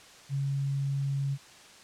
sine tone, 138.59 Hz, C#3, in tune, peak -27 dBFS, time 0.29-1.38 s, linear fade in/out 50 ms, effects white hiss -52 dBFS RMS until 1.83 s + low-pass 7000 Hz 12 dB/octave

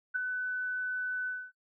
sine tone with ADSR envelope, 1501 Hz, F#6, 24 cents sharp, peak -25 dBFS, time 0.14-1.52 s, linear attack 21 ms, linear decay 4 ms, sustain -6 dB, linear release 250 ms, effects noise-tail reverb RT60 0.1 s tail -23 dB re dry

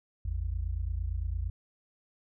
sine tone pair together, 54.22 / 83 Hz, A1 / E2, -25 / +12 cents, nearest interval perfect fifth, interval 737 cents, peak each -32 / -33 dBFS, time 0.25-1.5 s, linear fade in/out 5 ms, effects none

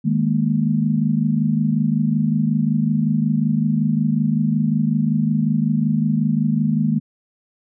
sine chord, D# suspended fourth, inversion none, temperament equal, 155.56 / 207.7 / 233.1 Hz, D#3 / G#3 / A#3, 0 / 0 / 0 cents, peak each -20 dBFS, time 0.04-7 s, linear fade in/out 20 ms, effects none

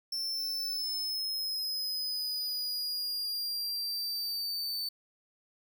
45% pulse exponential sweep, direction down, 5380 to 4532 Hz, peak -32 dBFS, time 0.12-4.89 s, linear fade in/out 5 ms, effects 12-bit

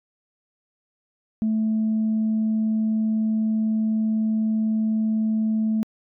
sine tone, 219 Hz, A3, 8 cents flat, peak -18 dBFS, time 1.42-5.83 s, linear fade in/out 0 ms, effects tanh soft clip ceiling -16 dBFS

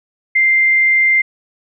sine tone, 2093 Hz, C7, in tune, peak -9 dBFS, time 0.35-1.22 s, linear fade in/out 10 ms, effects none

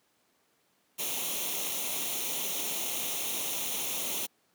white noise with comb filter, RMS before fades -33 dBFS, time 0.98-4.27 s, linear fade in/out 20 ms, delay 0.31 ms, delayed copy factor +0.7, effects pink hiss -70 dBFS RMS until 4.54 s + high-pass 200 Hz 12 dB/octave

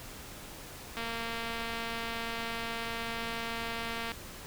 click train, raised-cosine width 0.3 ms, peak -21 dBFS, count 725, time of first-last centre 0.97-4.118 s, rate 230 Hz, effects pink hiss -46 dBFS RMS until 4.46 s

